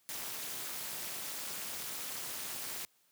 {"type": "noise with amplitude modulation", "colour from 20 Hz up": "white", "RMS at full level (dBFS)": -37, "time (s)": [0.09, 2.85], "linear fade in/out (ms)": 0, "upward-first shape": "sine", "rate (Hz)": 264, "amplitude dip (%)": 90, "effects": ["white hiss -71 dBFS RMS until 3.11 s", "high-pass 100 Hz 12 dB/octave"]}